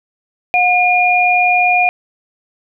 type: tone pair together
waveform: sine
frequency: 721 / 2425 Hz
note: F#5 / D#7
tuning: -45 / -45 cents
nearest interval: octave + major sixth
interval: 2100 cents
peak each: -12 dBFS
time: 0.54-1.89 s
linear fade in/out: 0 ms
effects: none